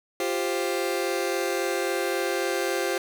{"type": "chord", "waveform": "sawtooth", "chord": "F suspended second", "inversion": "none", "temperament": "just", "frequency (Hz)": [349.2, 392.9, 523.8], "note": ["F4", "G4", "C5"], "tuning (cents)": [0, 4, 2], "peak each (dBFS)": -25, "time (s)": [0.2, 2.98], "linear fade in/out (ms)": 2, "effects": []}